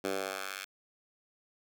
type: tone with high-pass filter sweep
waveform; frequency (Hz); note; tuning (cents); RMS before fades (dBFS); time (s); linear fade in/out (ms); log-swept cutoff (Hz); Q
10% pulse; 96.5; G2; -27; -37; 0.04-0.65; 5; 320 to 2100; 1.1
effects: none